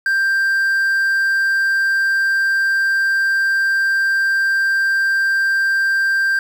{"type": "tone with quantisation", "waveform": "triangle", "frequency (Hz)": 1580, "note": "G6", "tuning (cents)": 13, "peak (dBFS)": -12, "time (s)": [0.06, 6.39], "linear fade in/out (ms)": 2, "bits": 7, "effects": []}